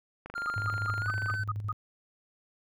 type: click train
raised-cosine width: 0.5 ms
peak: -26 dBFS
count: 28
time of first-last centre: 0.26-1.34 s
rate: 25 Hz
type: tone with pitch glide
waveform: triangle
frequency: 1396.9 to 1523.3 Hz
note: F6 to F#6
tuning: 0 to +50 cents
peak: -30 dBFS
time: 0.35-1.44 s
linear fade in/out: 10 ms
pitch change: +150 cents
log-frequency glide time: 1-1.1 s
type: tone bursts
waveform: sine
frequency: 1244.5 Hz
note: D#6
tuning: in tune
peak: -29 dBFS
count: 7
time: 0.47-1.721 s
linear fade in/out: 5 ms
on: 33 ms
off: 170 ms
type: tone with tremolo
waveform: sine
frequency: 103.83 Hz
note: G#2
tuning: in tune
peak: -30 dBFS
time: 0.56-1.73 s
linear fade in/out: 5 ms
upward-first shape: square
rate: 12 Hz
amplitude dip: 50%
effects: none